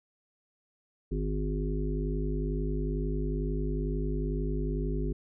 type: harmonic tone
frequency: 51.1 Hz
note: G#1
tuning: 27 cents flat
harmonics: 1 / 3 / 5 / 7 / 8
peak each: -30 / -35 / -37 / -38 / -39 dBFS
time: 1.11-5.13 s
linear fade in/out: 10 ms
effects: none